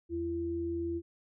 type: tone pair together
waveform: sine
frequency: 83.2 / 338.3 Hz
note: E2 / E4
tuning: +17 / +45 cents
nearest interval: 2 octaves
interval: 2428 cents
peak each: -40 / -32 dBFS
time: 0.09-1.02 s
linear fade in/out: 50 ms
effects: none